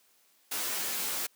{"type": "noise with comb filter", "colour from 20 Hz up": "white", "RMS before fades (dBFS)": -33, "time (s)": [0.51, 1.27], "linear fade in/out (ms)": 10, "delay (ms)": 13, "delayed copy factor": -0.9, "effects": ["white hiss -66 dBFS RMS until 1.35 s", "high-pass 200 Hz 12 dB/octave"]}